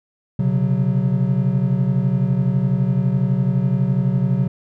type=chord; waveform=triangle; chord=B suspended second; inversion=none; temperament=equal with one note detuned; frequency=126.65 / 138.59 / 185 Hz; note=B2 / C#3 / F#3; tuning=+44 / 0 / 0 cents; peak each=-18 dBFS; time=0.39-4.48 s; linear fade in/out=5 ms; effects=none